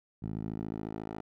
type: tone with band-pass filter sweep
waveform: 10% pulse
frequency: 54 Hz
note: A1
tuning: 32 cents flat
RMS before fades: -38 dBFS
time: 0.22-1.22 s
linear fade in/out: 10 ms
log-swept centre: 150 to 570 Hz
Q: 0.93
effects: none